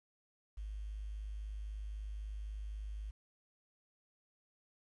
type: tone with quantisation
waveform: sine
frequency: 51.91 Hz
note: G#1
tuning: in tune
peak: -40 dBFS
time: 0.57-3.11 s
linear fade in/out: 10 ms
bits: 11
effects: resampled to 24000 Hz